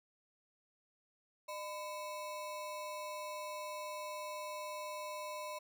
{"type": "ring-modulated tone", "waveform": "square", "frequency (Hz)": 808, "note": "G#5", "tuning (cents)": -48, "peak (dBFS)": -39, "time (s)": [1.48, 5.59], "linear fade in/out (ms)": 10, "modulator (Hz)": 202, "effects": []}